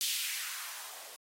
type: noise with band-pass filter sweep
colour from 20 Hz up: violet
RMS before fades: -39 dBFS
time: 0.01-1.16 s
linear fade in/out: 0 ms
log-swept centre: 3600 to 490 Hz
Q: 1.8
effects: AAC 48 kbps